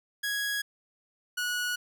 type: tone pair in turn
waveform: sawtooth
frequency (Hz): 1661.2 / 1463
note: G#6 / F#6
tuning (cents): 0 / -20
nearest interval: major second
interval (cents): 220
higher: first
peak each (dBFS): -25 / -25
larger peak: neither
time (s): 0.23-0.62 / 1.37-1.76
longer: neither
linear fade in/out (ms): 10
effects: none